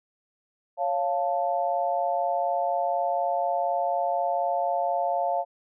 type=chord; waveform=sine; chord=Db augmented; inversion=none; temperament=equal; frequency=554.4 / 698.5 / 880 Hz; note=Db5 / F5 / A5; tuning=0 / 0 / 0 cents; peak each=-29 / -25 / -30 dBFS; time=0.77-5.45 s; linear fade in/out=50 ms; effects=none